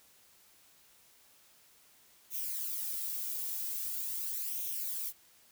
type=noise with flanger; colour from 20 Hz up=violet; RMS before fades=-37 dBFS; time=2.3-5.13 s; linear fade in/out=50 ms; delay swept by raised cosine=0.32 to 2.12 ms; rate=0.43 Hz; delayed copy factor=+0.55; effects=white hiss -63 dBFS RMS until 5.51 s